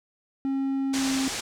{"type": "tone with pitch glide", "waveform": "triangle", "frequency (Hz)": [270.8, 267.1], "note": ["C#4", "C4"], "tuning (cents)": [-40, 36], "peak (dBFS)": -22, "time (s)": [0.45, 1.28], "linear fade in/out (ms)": 0, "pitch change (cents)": -24, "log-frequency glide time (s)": [0.86, 1.1]}
{"type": "low-pass noise", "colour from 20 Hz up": "white", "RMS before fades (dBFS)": -32, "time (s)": [0.93, 1.41], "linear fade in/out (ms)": 10, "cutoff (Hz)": 7800, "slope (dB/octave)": 24}
{"effects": []}